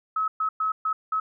sine tone bursts at uneven times, 1286 Hz, E6, 43 cents flat, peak -22 dBFS, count 5, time 0.16-0.28 / 0.4-0.49 / 0.6-0.72 / 0.85-0.93 / 1.12-1.2 s, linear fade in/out 5 ms, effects none

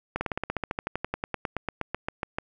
slowing click train, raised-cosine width 0.5 ms, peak -13 dBFS, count 25, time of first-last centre 0.16-2.385 s, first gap 50 ms, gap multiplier 1.05, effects none

